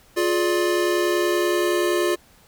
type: chord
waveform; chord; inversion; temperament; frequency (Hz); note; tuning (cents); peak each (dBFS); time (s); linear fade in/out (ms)
square; D diminished; first; just; 352.4 / 422.9 / 587.3; F4 / Ab4 / D5; +16 / +31 / 0; -21 / -27 / -27; 0.16-2.16; 20
effects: pink hiss -54 dBFS RMS until 2.47 s